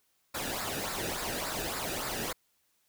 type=noise with flanger; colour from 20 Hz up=pink; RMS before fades=-35 dBFS; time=0.34-2.33 s; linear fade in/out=10 ms; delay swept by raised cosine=0.32 to 0.96 ms; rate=3.5 Hz; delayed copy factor=-0.65; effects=white hiss -73 dBFS RMS until 2.88 s